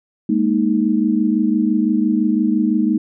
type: chord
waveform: sine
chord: Ab suspended second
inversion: none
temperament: just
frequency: 207.7 / 233.6 / 311.5 Hz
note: Ab3 / Bb3 / Eb4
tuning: 0 / +4 / +2 cents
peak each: -18 dBFS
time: 0.29-2.98 s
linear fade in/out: 5 ms
effects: none